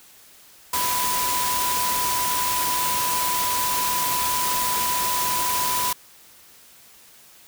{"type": "tone in noise", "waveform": "sine", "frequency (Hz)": 991, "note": "B5", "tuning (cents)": 6, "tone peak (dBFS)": -24, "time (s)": [0.73, 5.93], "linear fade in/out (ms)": 5, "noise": "white", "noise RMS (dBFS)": -25, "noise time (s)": [0.73, 5.93], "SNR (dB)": -2, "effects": ["white hiss -50 dBFS RMS until 7.47 s"]}